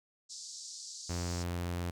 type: band-pass noise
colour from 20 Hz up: pink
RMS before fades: -46 dBFS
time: 0.29-1.44 s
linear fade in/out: 20 ms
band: 4400 to 7800 Hz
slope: 48 dB/octave
type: tone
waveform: sawtooth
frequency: 87.31 Hz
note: F2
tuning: in tune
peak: -30 dBFS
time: 1.09-1.91 s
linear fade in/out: 10 ms
effects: none